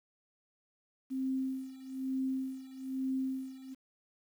sine tone with tremolo, 263.4 Hz, C4, 12 cents sharp, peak -30 dBFS, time 1.1-3.75 s, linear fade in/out 20 ms, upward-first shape sine, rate 1.1 Hz, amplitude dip 85%, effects 10-bit

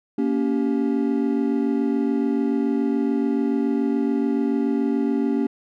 triangle chord, G diminished, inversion first, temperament just, 235.2 / 282.2 / 392 Hz, Bb3 / Db4 / G4, +16 / +31 / 0 cents, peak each -21 / -20 / -25 dBFS, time 0.18-5.47 s, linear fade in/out 5 ms, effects none

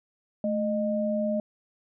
sine tone pair together, 217.2 / 614 Hz, A3 / D#5, -22 / -23 cents, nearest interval octave + tritone, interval 1799 cents, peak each -27 dBFS, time 0.44-1.4 s, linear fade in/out 2 ms, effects none

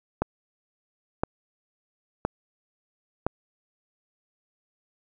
click train, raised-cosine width 1 ms, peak -9 dBFS, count 4, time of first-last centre 0.22-3.266 s, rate 0.985 Hz, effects none

